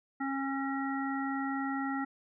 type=harmonic tone; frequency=272.4 Hz; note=C#4; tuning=30 cents flat; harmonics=1 / 3 / 5 / 7; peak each=-33 / -38 / -39 / -41 dBFS; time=0.2-2.05 s; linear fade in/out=10 ms; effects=none